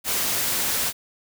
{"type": "noise", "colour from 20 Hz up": "white", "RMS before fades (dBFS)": -24, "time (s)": [0.04, 0.93], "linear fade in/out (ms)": 50, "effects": []}